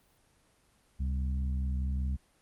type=harmonic tone with a mistuned harmonic; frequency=65.1 Hz; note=C2; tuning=8 cents flat; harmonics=1 / 2 / 3 / 4; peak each=-29 / -42 / -41 / -52 dBFS; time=0.99-2.17 s; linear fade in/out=20 ms; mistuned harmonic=1; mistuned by=+98 cents; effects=pink hiss -67 dBFS RMS until 2.41 s + Opus 24 kbps